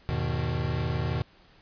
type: chord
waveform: square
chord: E major seventh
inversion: none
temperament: equal with one note detuned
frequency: 80.66 / 103.83 / 123.47 / 155.56 Hz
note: E2 / G#2 / B2 / D#3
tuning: -37 / 0 / 0 / 0 cents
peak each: -33 / -36 / -31 / -33 dBFS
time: 0.09-1.22 s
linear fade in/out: 0 ms
effects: pink hiss -58 dBFS RMS until 1.61 s + resampled to 11025 Hz